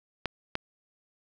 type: clicks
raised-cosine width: 0.3 ms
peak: -13 dBFS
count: 2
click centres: 0.257 / 0.554 s
effects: none